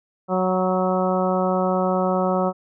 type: harmonic tone with a mistuned harmonic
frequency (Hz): 185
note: F#3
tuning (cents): 0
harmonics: 1 / 2 / 3 / 4 / 5 / 6 / 7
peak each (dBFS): -23 / -26 / -23 / -26 / -30 / -31 / -29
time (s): 0.28-2.53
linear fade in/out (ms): 50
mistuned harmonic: 5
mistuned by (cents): +18
effects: none